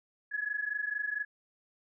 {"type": "tone pair together", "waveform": "sine", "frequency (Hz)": [1678, 1702.4], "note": ["G#6", "G#6"], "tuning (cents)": [17, 42], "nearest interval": "unison", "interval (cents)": 25, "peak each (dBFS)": [-34, -35], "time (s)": [0.31, 1.25], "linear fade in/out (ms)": 20, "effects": []}